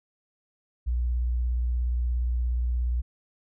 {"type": "tone with vibrato", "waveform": "sine", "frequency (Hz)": 60.5, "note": "B1", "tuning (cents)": -35, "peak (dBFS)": -23, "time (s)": [0.86, 3.02], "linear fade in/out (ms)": 20, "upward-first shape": "sine", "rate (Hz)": 17, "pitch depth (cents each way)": 34, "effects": []}